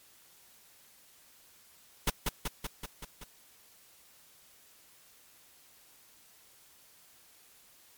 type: noise with echo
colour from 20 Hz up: pink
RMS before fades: -27 dBFS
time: 2.07-2.1 s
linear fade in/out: 5 ms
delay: 190 ms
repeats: 6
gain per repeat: -3 dB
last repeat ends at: 3.24 s
effects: white hiss -60 dBFS RMS until 7.97 s + MP3 96 kbps